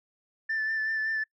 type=tone with vibrato; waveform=sine; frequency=1764 Hz; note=A6; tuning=4 cents sharp; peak=-25 dBFS; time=0.49-1.24 s; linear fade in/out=10 ms; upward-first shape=sine; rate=5.3 Hz; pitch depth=22 cents each way; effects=noise-tail reverb RT60 0.1 s tail -25 dB re dry + tanh soft clip ceiling -24 dBFS